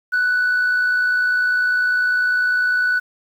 sine tone with amplitude modulation, 1485 Hz, F#6, 6 cents sharp, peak -11 dBFS, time 0.12-3 s, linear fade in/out 20 ms, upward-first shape sine, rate 60 Hz, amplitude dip 45%, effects tanh soft clip ceiling -13 dBFS + 8-bit

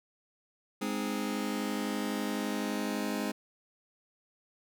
sawtooth chord, Ab major, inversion none, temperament just, 207.7 / 259.6 / 311.5 Hz, Ab3 / C4 / Eb4, 0 / -13 / +2 cents, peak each -30 / -32 / -33 dBFS, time 0.81-3.32 s, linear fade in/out 10 ms, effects none

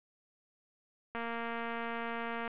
click train, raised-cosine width 0.5 ms, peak -24 dBFS, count 309, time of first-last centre 1.15-2.478 s, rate 232 Hz, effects resampled to 8000 Hz + 9-bit

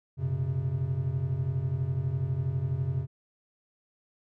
triangle chord, F# suspended fourth, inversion none, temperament equal with one note detuned, 92.5 / 123.47 / 135.58 Hz, F#2 / B2 / C#3, 0 / 0 / -38 cents, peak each -32 / -31 / -27 dBFS, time 0.17-3.07 s, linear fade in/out 50 ms, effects none

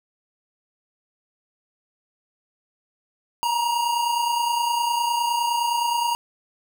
square tone pair together, 919 / 948.7 Hz, A#5 / A#5, -25 / +30 cents, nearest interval minor second, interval 55 cents, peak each -29 / -22 dBFS, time 3.43-6.15 s, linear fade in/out 0 ms, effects 10-bit

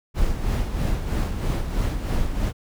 brown noise with tremolo, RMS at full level -21 dBFS, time 0.14-2.53 s, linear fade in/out 50 ms, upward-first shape sine, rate 3.1 Hz, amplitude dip 55%, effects none

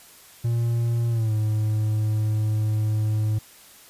triangle tone with pitch glide, 117.4 to 107.66 Hz, A#2 to A2, +13 to -37 cents, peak -18 dBFS, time 0.44-3.39 s, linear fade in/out 10 ms, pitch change -150 cents, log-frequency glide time 1.1-1.33 s, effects white hiss -49 dBFS RMS until 3.89 s + resampled to 32000 Hz

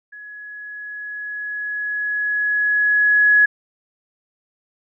sine tone with level ramp, 1684 Hz, G#6, 24 cents sharp, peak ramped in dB -35 to -9 dBFS, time 0.12-3.46 s, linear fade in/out 10 ms, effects none

